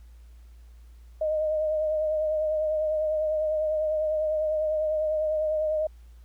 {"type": "tone with vibrato", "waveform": "sine", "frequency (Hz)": 619, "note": "D#5", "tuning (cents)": -9, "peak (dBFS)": -23, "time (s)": [1.21, 5.87], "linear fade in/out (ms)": 5, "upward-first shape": "triangle", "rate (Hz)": 10, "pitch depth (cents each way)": 34, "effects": ["added 58 Hz sine -46 dBFS peak until 6.24 s", "pink hiss -66 dBFS RMS until 6.24 s"]}